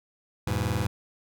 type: chord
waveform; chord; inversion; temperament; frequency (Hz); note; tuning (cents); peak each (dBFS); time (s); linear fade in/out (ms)
sawtooth; E major; none; just; 82.41 / 103.01 / 123.61; E2 / G#2 / B2; 0 / -14 / +2; -27 / -24 / -26; 0.47-0.87; 5
effects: none